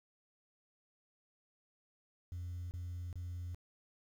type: tone bursts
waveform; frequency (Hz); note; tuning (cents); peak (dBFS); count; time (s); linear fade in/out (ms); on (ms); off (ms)
sine; 88.2; F2; +18; -38; 3; 2.32-3.546; 0; 390; 28
effects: tanh soft clip ceiling -38 dBFS + 11-bit